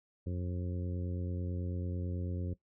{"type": "harmonic tone", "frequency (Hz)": 89.1, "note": "F2", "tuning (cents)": 35, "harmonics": [1, 2, 3, 4, 5, 6], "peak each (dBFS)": [-35, -41, -45, -47, -49, -51], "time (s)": [0.26, 2.54], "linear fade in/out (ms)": 10, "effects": ["noise-tail reverb RT60 0.1 s tail -17 dB re dry"]}